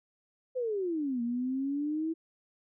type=exponential two-way sweep; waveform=sine; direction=down then up; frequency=522 to 233.1 to 329 Hz; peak=-29 dBFS; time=0.55-2.14 s; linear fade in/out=20 ms; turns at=1.22 s; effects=none